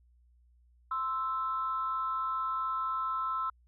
sine tone pair together, 1042.8 / 1318.5 Hz, C6 / E6, -6 / 0 cents, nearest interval major third, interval 406 cents, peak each -34 / -31 dBFS, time 0.91-3.5 s, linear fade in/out 5 ms, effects tanh soft clip ceiling -22 dBFS + added 60 Hz sine -61 dBFS peak until 3.67 s

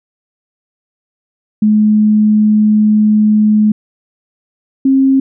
sine tone pair in turn, 212.8 / 268.1 Hz, G#3 / C4, +42 / +42 cents, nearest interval major third, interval 400 cents, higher second, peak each -6 dBFS, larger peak neither, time 1.62-3.72 / 4.85-5.2 s, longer first, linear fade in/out 5 ms, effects none

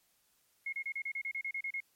sine tone bursts, 2161 Hz, C#7, 45 cents flat, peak -34 dBFS, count 12, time 0.66-1.804 s, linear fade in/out 5 ms, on 66 ms, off 32 ms, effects white hiss -72 dBFS RMS until 1.95 s + MP3 64 kbps

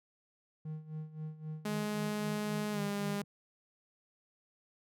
triangle tone with tremolo, 155.56 Hz, D#3, in tune, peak -35 dBFS, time 0.65-3.24 s, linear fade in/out 5 ms, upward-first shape sine, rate 3.8 Hz, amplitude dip 80%
sawtooth tone with pitch glide, 210 to 202.6 Hz, G#3 to G#3, +19 to -43 cents, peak -30 dBFS, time 1.65-3.22 s, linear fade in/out 5 ms, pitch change -62 cents, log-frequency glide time 2.72-2.81 s
effects none

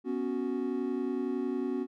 triangle chord, B suspended second, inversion none, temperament just, 246.9 / 277.8 / 370.4 Hz, B3 / C#4 / F#4, 0 / +4 / +2 cents, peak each -32 dBFS, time 0.04-1.87 s, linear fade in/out 50 ms, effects none

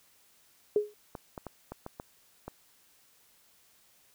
sine tone with exponential decay, 418.1 Hz, G#4, 12 cents sharp, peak -19 dBFS, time 0.76-0.94 s, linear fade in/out 2 ms, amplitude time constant 38 ms
clicks, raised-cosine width 1 ms, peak -25 dBFS, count 7, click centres 1.152 / 1.378 / 1.467 / 1.72 / 1.864 / 1.999 / 2.48 s
effects white hiss -64 dBFS RMS until 4.14 s

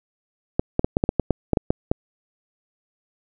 clicks, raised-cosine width 2 ms, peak -4 dBFS, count 12, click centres 0.595 / 0.794 / 0.845 / 0.969 / 1.039 / 1.091 / 1.197 / 1.307 / 1.533 / 1.572 / 1.705 / 1.915 s, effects none

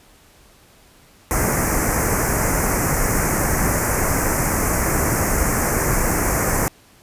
pink band-stop noise, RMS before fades -19 dBFS, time 1.31-6.68 s, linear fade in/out 0 ms, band 2200 to 5800 Hz, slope 48 dB/octave, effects pink hiss -51 dBFS RMS until 7.02 s + resampled to 32000 Hz

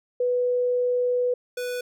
sine / square tone pair in turn, 493.7 / 493.7 Hz, B4 / B4, -1 / -1 cents, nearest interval unison, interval 0 cents, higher neither, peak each -20 / -28 dBFS, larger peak first, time 0.2-1.34 / 1.57-1.81 s, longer first, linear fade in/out 5 ms, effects none

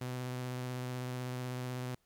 sawtooth tone with vibrato, 125.9 Hz, B2, 34 cents sharp, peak -33 dBFS, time 0.01-1.95 s, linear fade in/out 5 ms, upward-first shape square, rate 16 Hz, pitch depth 13 cents each way, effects pink hiss -75 dBFS RMS until 2.05 s

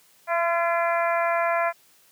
harmonic tone with a mistuned harmonic, 341 Hz, F4, 41 cents flat, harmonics 2 / 3 / 4 / 5 / 6 / 7, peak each -23 / -27 / -29 / -31 / -33 / -34 dBFS, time 0.27-1.73 s, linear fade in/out 50 ms, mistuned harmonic 2, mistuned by -16 cents, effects white hiss -58 dBFS RMS until 2.11 s + high-pass 100 Hz 12 dB/octave

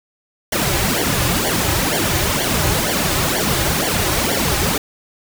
pink noise with flanger, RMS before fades -18 dBFS, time 0.52-4.78 s, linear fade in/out 5 ms, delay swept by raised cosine 0.77 to 4.47 ms, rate 2.1 Hz, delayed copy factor -0.85, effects none

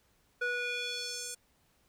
square tone with band-pass filter sweep, 487.5 Hz, B4, 23 cents flat, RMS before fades -36 dBFS, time 0.41-1.35 s, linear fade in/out 10 ms, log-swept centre 1400 to 8600 Hz, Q 2.1, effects pink hiss -70 dBFS RMS until 1.88 s

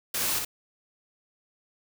white noise with echo, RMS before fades -29 dBFS, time 0.14-0.39 s, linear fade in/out 5 ms, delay 60 ms, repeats 1, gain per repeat -3 dB, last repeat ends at 0.45 s, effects none

